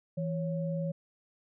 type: tone pair together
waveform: sine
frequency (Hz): 164.81 / 553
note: E3 / C#5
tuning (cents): 0 / -4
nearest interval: octave + major sixth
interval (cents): 2096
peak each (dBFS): -31 / -36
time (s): 0.17-0.92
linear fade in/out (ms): 10
effects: none